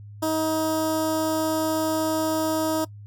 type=tone with notch filter; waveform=15% pulse; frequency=316.2 Hz; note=D#4; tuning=28 cents sharp; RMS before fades=-24 dBFS; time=0.22-2.85 s; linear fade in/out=10 ms; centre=2300 Hz; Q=0.57; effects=noise-tail reverb RT60 0.1 s tail -21 dB re dry + added 103 Hz sine -39 dBFS peak until 3.06 s